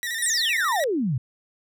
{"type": "tone with vibrato", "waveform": "sawtooth", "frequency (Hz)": 1864, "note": "A#6", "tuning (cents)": -1, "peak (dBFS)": -23, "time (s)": [0.03, 0.84], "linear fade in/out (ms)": 0, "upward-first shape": "square", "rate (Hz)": 13, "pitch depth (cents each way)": 57}
{"type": "exponential sweep", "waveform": "sine", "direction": "down", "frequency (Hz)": [9956, 113.8], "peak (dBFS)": -21, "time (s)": [0.22, 1.18], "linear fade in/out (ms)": 5}
{"effects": []}